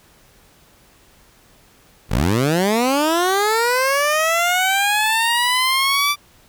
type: linear sweep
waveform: 15% pulse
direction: up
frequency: 39.88 to 1174.7 Hz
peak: -9 dBFS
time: 2.09-6.16 s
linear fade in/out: 50 ms
effects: pink hiss -52 dBFS RMS until 6.48 s